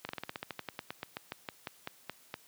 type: slowing click train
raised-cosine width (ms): 0.3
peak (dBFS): -21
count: 21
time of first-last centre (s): 0.05-2.341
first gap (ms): 40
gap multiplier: 1.1
effects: white hiss -61 dBFS RMS until 2.47 s + high-pass 100 Hz 12 dB/octave